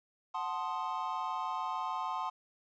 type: chord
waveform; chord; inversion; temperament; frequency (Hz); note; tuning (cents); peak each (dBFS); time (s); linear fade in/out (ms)
triangle; F# diminished seventh; none; equal; 740 / 880 / 1046.5 / 1244.5; F#5 / A5 / C6 / Eb6; 0 / 0 / 0 / 0; -39 / -37 / -35 / -40; 0.34-2.3; 10
effects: resampled to 16000 Hz + 11-bit